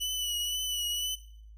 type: tone with vibrato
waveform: sawtooth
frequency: 2960 Hz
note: F#7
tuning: in tune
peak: -27 dBFS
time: 0-1.16 s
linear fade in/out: 20 ms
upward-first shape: triangle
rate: 2 Hz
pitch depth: 41 cents each way
effects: noise-tail reverb RT60 0.6 s tail -17 dB re dry + added 53 Hz sine -47 dBFS peak until 1.57 s